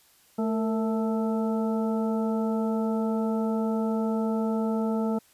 harmonic tone with a mistuned harmonic, 220 Hz, A3, in tune, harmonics 1 / 2 / 3 / 4 / 6, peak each -25 / -31 / -35 / -37 / -41 dBFS, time 0.38-5.19 s, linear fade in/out 10 ms, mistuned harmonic 2, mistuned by +54 cents, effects white hiss -60 dBFS RMS until 5.33 s + resampled to 32000 Hz

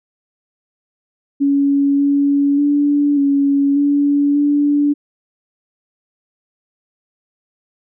sine tone with pitch steps, 280.6 / 282.8 / 288.9 / 280.2 / 286.1 / 289.9 Hz, C#4 / C#4 / D4 / C#4 / D4 / D4, +21 / +35 / -28 / +19 / -45 / -22 cents, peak -11 dBFS, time 1.4-4.94 s, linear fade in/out 20 ms, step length 590 ms, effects none

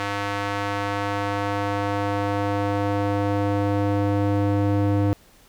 square tone with band-pass filter sweep, 101.1 Hz, G#2, 46 cents flat, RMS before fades -23 dBFS, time 0-5.13 s, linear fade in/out 0 ms, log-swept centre 1500 to 300 Hz, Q 0.74, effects pink hiss -54 dBFS RMS until 5.48 s

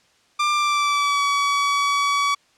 sawtooth tone with pitch glide, 1190 to 1136.9 Hz, D6 to C#6, +22 to +43 cents, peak -14 dBFS, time 0.39-2.35 s, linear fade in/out 10 ms, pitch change -79 cents, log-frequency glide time 0.52-1.23 s, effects white hiss -59 dBFS RMS until 2.57 s + low-pass 6000 Hz 12 dB/octave

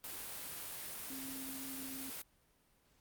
sine tone in noise, 266.9 Hz, C4, 35 cents sharp, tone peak -46 dBFS, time 1.1-2.1 s, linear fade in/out 2 ms, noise white, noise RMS -45 dBFS, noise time 0.04-2.22 s, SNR -4 dB, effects pink hiss -72 dBFS RMS until 3 s + Opus 32 kbps

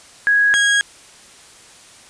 sine / 35% pulse tone pair in turn, 1658 / 1642.7 Hz, G#6 / G#6, -3 / -19 cents, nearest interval unison, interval 16 cents, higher first, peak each -11 / -11 dBFS, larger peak neither, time 0.27-0.54 / 0.54-0.81 s, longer neither, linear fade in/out 0 ms, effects white hiss -44 dBFS RMS until 2.09 s + resampled to 22050 Hz

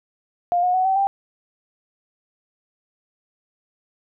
sine tone with pitch steps, 703 / 723.6 / 744.8 / 766.6 / 789.1 Hz, F5 / F#5 / F#5 / G5 / G5, +11 / -39 / +11 / -39 / +11 cents, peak -16 dBFS, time 0.52-1.07 s, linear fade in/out 0 ms, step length 110 ms, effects none

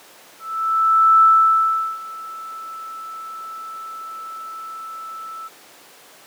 sine tone with ADSR envelope, 1318.5 Hz, E6, in tune, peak -8 dBFS, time 0.39-5.49 s, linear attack 830 ms, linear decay 760 ms, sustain -22 dB, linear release 25 ms, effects pink hiss -45 dBFS RMS until 6.26 s + high-pass 400 Hz 12 dB/octave

